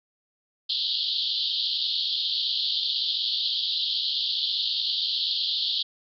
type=band-pass noise; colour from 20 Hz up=white; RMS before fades=-27 dBFS; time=0.69-5.83 s; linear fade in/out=10 ms; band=3100 to 4600 Hz; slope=96 dB/octave; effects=none